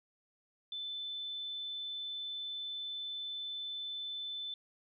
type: tone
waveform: sine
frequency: 3520 Hz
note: A7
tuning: in tune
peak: -38 dBFS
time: 0.72-4.54 s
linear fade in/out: 2 ms
effects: none